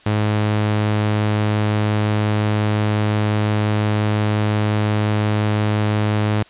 sawtooth tone, 105.7 Hz, G#2, 31 cents sharp, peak -12 dBFS, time 0.06-6.43 s, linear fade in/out 5 ms, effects white hiss -48 dBFS RMS until 6.49 s + resampled to 8000 Hz

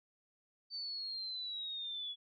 sine linear sweep, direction down, 4576 to 3371 Hz, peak -39 dBFS, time 0.7-2.16 s, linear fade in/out 50 ms, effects none

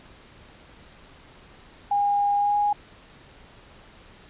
sine tone with pitch glide, 813 to 824.3 Hz, G#5 to G#5, -37 to -13 cents, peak -19 dBFS, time 1.91-2.73 s, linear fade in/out 5 ms, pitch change +24 cents, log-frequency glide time 2.36-2.56 s, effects pink hiss -50 dBFS RMS until 4.29 s + resampled to 8000 Hz

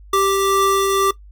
square tone pair together, 390.9 / 1174.7 Hz, G4 / D6, -5 / 0 cents, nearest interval octave + perfect fifth, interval 1905 cents, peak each -18 dBFS, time 0.13-1.11 s, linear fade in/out 5 ms, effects noise-tail reverb RT60 0.1 s tail -17 dB re dry + added 50 Hz sine -39 dBFS peak until 1.31 s

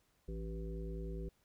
harmonic tone with a mistuned harmonic, 55 Hz, A1, in tune, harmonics 1 / 3 / 5 / 7 / 9, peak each -41 / -46 / -54 / -48 / -53 dBFS, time 0.28-1.29 s, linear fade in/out 5 ms, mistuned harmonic 9, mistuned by -20 cents, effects pink hiss -75 dBFS RMS until 1.44 s

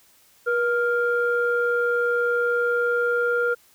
sine tone pair together, 480.3 / 1400 Hz, B4 / F6, -48 / +4 cents, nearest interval octave + perfect fifth, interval 1852 cents, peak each -21 / -22 dBFS, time 0.46-3.55 s, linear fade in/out 20 ms, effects tanh soft clip ceiling -11 dBFS + white hiss -57 dBFS RMS until 3.74 s

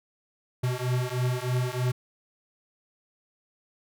square beating tone pair, 123.8 / 127 Hz, B2 / B2, +5 / +49 cents, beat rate 3.2 Hz, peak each -29 dBFS, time 0.63-1.92 s, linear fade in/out 10 ms, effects none

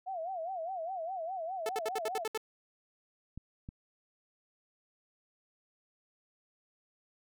sine tone with vibrato, 704 Hz, F5, 14 cents sharp, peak -35 dBFS, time 0.06-2.25 s, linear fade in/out 20 ms, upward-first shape sine, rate 4.9 Hz, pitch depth 170 cents each way
sawtooth tone bursts, 437.5 Hz, A4, 10 cents flat, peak -28 dBFS, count 8, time 1.66-2.376 s, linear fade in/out 2 ms, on 30 ms, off 68 ms
clicks, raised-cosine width 5 ms, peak -30 dBFS, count 2, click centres 3.376 / 3.689 s
effects none

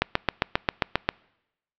click train, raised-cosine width 0.3 ms, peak -3 dBFS, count 9, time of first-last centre 0.02-1.09 s, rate 7.48 Hz, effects noise-tail reverb RT60 0.9 s tail -26 dB re dry + low-pass 4000 Hz 12 dB/octave

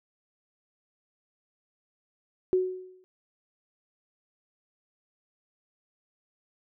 sine tone with exponential decay, 370 Hz, F#4, in tune, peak -18 dBFS, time 2.53-3.04 s, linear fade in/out 0 ms, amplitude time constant 110 ms, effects none

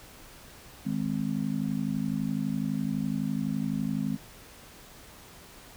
harmonic tone, 51.91 Hz, G#1, in tune, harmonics 3 / 4 / 5, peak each -33 / -30 / -32 dBFS, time 0.85-4.17 s, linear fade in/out 20 ms, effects pink hiss -50 dBFS RMS until 5.76 s

